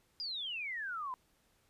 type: exponential sweep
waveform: sine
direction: down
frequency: 4995 to 986 Hz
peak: -37 dBFS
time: 0.2-1.14 s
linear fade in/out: 0 ms
effects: pink hiss -72 dBFS RMS until 1.69 s + resampled to 32000 Hz